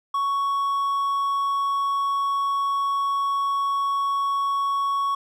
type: tone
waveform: triangle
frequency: 1113 Hz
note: C#6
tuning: 7 cents sharp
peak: -19 dBFS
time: 0.14-5.15 s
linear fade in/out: 5 ms
effects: none